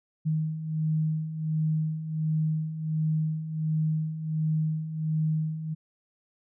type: beating tone pair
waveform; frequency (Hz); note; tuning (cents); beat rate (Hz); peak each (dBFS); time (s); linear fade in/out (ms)
sine; 155.56 / 156.96; D#3 / D#3; 0 / +15; 1.4; -32 / -26; 0.25-5.75; 20
effects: none